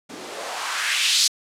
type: noise with band-pass filter sweep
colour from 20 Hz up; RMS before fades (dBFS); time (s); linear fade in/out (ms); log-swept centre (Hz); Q
blue; -23; 0.09-1.28; 10; 240 to 5100; 1.9
effects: low-pass 9000 Hz 12 dB/octave